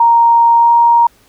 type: tone with pitch glide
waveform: sine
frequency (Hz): 932.3 to 938.2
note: A#5 to A#5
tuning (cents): 0 to +11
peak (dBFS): -5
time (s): 0-1.07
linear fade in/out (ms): 5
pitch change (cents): +11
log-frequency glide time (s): 0.57-0.71
effects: pink hiss -50 dBFS RMS until 1.28 s